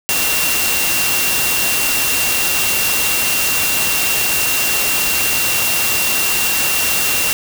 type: tone in noise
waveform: sine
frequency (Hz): 2750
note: F7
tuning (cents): -27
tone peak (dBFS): -20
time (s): 0.09-7.33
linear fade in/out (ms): 0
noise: white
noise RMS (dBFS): -17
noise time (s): 0.09-7.33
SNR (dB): -6
effects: none